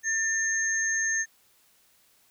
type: tone pair together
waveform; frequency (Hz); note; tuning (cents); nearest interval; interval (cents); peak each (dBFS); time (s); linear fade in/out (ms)
sine; 1795 / 6397; A6 / G8; +34 / +34; octave + minor seventh; 2200; -26 / -28; 0.03-1.26; 50
effects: white hiss -63 dBFS RMS until 2.3 s